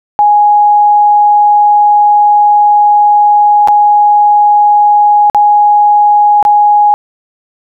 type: tone with dropouts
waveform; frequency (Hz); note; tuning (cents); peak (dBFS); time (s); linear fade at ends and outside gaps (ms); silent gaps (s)
sine; 830.6; G#5; 0; -3; 0.19-6.94; 0; 3.675-3.684 / 5.299-5.347 / 6.427-6.451
effects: none